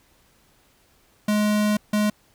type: tone bursts at uneven times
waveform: square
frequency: 210 Hz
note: G#3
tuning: 19 cents sharp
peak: -19 dBFS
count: 2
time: 1.28-1.77 / 1.93-2.1 s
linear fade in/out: 5 ms
effects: pink hiss -60 dBFS RMS until 2.34 s